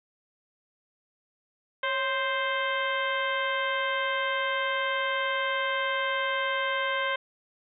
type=harmonic tone with a mistuned harmonic; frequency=523.3 Hz; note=C5; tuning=in tune; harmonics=1 / 2 / 3 / 4 / 5 / 6 / 7; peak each=-32 / -31 / -31 / -33 / -41 / -36 / -44 dBFS; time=1.83-7.16 s; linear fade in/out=5 ms; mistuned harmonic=1; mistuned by=+81 cents; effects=none